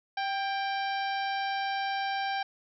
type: harmonic tone with a mistuned harmonic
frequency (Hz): 784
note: G5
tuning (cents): 0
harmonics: 1 / 2 / 3 / 4 / 5 / 6 / 7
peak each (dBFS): -30 / -36 / -40 / -42 / -44 / -46 / -47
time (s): 0.17-2.43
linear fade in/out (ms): 5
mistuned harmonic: 2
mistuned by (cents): +33
effects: none